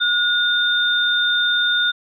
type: tone pair together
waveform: sine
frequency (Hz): 1445 / 3619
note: F#6 / A7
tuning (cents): -41 / +48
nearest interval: octave + major third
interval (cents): 1589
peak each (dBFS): -18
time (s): 0-1.92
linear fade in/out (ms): 20
effects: none